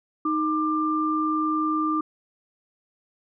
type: tone pair together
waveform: sine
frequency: 311.1 / 1189.6 Hz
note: D#4 / D6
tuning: 0 / +22 cents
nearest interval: octave + major seventh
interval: 2322 cents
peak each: -24 dBFS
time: 0.25-2.01 s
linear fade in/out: 5 ms
effects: none